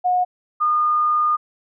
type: tone pair in turn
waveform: sine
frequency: 725 / 1219.3 Hz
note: F#5 / D#6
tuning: -35 / -35 cents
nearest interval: major sixth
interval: 900 cents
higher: second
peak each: -15 dBFS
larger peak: neither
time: 0.04-0.25 / 0.6-1.37 s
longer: second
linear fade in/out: 20 ms
effects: none